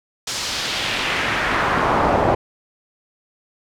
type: noise with band-pass filter sweep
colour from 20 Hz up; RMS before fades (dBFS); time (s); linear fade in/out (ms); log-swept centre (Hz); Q
brown; -20; 0.27-2.35; 5; 6100 to 670; 1.4
effects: none